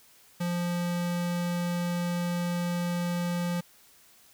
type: tone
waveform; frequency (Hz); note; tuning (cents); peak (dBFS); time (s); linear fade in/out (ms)
square; 174.61; F3; 0; -28; 0.4-3.61; 10
effects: white hiss -58 dBFS RMS until 4.33 s